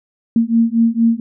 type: beating tone pair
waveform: sine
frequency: 227.6 / 231.9 Hz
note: A#3 / A#3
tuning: -41 / -9 cents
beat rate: 4.3 Hz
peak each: -14 dBFS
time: 0.36-1.2 s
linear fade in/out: 2 ms
effects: none